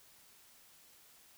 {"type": "silence", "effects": ["white hiss -62 dBFS RMS until 1.37 s"]}